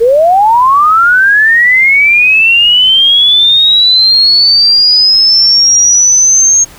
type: linear sweep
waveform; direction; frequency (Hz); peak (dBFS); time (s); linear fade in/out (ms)
sine; up; 440 to 6500; -3; 0-6.65; 20
effects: pink hiss -35 dBFS RMS until 6.78 s

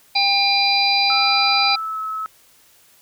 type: harmonic tone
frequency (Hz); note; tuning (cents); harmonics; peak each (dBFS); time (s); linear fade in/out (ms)
800; G5; +35; 1 / 3 / 5 / 6; -20 / -20 / -20 / -20; 0.15-1.76; 10
type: tone with pitch glide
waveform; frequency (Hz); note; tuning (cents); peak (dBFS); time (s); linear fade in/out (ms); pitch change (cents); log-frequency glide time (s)
sine; 1318.5 to 1294.4; E6 to E6; 0 to -32; -23; 1.1-2.26; 0; -32; 1.73-2
effects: white hiss -53 dBFS RMS until 3.01 s

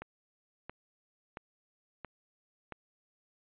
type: click train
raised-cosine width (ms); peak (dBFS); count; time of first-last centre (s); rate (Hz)
0.5; -26; 5; 0.02-2.723; 1.48
effects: resampled to 8000 Hz

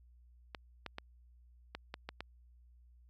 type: clicks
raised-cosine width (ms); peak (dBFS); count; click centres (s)
0.3; -25; 7; 0.548 / 0.863 / 0.984 / 1.75 / 1.941 / 2.09 / 2.206
effects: added 60 Hz sine -59 dBFS peak until 3.09 s

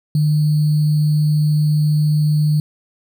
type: tone with sample-and-hold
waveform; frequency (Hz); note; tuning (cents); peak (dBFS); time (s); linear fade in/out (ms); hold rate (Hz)
sine; 151.2; D#3; -49; -12; 0.15-2.6; 2; 4410
effects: none

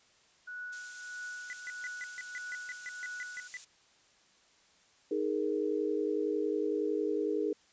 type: tone with tremolo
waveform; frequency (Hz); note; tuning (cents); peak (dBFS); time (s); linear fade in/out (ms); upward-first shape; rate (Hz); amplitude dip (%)
sine; 1472; F#6; -9; -38; 0.47-3.48; 10; triangle; 1.6; 60
type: noise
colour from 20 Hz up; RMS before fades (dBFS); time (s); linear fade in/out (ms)
violet; -40; 0.72-3.65; 10
type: tone bursts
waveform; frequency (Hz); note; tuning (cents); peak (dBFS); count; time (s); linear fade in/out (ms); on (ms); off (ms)
triangle; 1990; B6; +13; -37; 13; 1.5-3.57; 0; 30; 140
type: chord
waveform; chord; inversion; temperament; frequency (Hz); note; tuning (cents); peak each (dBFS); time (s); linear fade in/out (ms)
sine; D# suspended fourth; none; equal; 311.1 / 415.3 / 466.2; D#4 / G#4 / A#4; 0 / 0 / 0; -34 / -32 / -35; 5.11-7.53; 5
effects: white hiss -65 dBFS RMS until 7.72 s + resampled to 16000 Hz

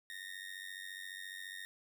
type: tone with amplitude modulation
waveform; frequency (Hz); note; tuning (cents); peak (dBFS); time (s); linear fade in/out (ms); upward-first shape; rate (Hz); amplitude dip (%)
30% pulse; 1846; A#6; -17; -38; 0.1-1.65; 0; sine; 94.5; 80
effects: none

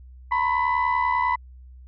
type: tone cluster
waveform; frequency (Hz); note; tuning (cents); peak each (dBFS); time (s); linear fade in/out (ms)
sine; 918 / 988 / 1069 / 1998; A#5 / B5 / C6 / B6; -27 / 0 / +37 / +20; -26 / -21 / -27 / -27; 0.31-1.36; 10
effects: tanh soft clip ceiling -13 dBFS + added 63 Hz sine -42 dBFS peak until 1.87 s

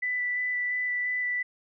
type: tone with vibrato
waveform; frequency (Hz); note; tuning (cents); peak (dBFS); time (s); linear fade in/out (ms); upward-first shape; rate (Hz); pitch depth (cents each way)
sine; 1983; B6; +7; -26; 0.02-1.43; 10; square; 2.9; 8
effects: none

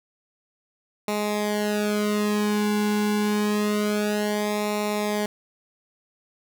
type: tone with flanger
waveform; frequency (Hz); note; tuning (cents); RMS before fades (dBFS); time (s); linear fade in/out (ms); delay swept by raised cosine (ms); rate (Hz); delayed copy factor
sawtooth; 209; G#3; +11; -24; 1.08-5.26; 2; 0.63 to 1.63; 0.27; -1
effects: none

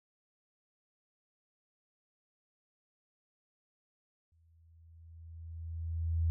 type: tone with exponential growth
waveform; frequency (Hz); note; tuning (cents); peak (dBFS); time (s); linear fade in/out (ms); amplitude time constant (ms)
sine; 82.41; E2; 0; -26; 4.32-6.3; 0; 430
effects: none

